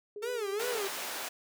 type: tone with tremolo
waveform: sine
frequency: 414.3 Hz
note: G#4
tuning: 4 cents flat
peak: -37 dBFS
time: 0.16-0.79 s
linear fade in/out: 2 ms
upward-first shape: triangle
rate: 17 Hz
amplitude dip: 45%
type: tone with vibrato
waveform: 45% pulse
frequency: 440 Hz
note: A4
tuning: in tune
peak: -33 dBFS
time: 0.22-0.88 s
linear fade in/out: 10 ms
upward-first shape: sine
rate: 2.7 Hz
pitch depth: 210 cents each way
type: high-pass noise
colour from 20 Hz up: pink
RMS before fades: -38 dBFS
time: 0.59-1.29 s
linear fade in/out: 10 ms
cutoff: 540 Hz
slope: 12 dB/octave
effects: none